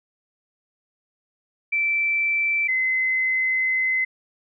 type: tone pair in turn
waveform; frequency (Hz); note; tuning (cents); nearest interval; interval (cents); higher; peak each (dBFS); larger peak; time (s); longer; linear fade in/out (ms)
sine; 2332 / 2048; D7 / C7; -13 / -38; major second; 225; first; -19; neither; 1.72-2.68 / 2.68-4.05; second; 10
effects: none